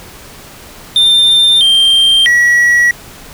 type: tone with pitch steps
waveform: triangle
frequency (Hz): 3596 / 3169 / 1926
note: A7 / G7 / B6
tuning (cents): +37 / +18 / -44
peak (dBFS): -4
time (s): 0.96-2.91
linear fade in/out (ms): 2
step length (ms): 650
effects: pink hiss -34 dBFS RMS until 3.33 s